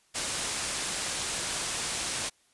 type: low-pass noise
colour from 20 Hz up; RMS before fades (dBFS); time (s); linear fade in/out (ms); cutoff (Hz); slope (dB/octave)
white; -33; 0.14-2.3; 20; 10000; 48
effects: white hiss -66 dBFS RMS until 2.53 s + resampled to 24000 Hz